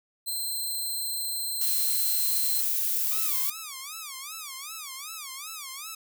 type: tone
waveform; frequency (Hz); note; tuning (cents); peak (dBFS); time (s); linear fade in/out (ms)
5% pulse; 4118; C8; -28; -22; 0.26-2.62; 20
type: noise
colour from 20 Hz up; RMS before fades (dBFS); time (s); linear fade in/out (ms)
violet; -27; 1.61-3.5; 2
type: tone with vibrato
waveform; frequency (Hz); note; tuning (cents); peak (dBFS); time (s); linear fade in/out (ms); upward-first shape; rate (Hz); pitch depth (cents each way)
5% pulse; 1174.7; D6; 0; -25; 3.11-5.95; 5; sine; 2.6; 200
effects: none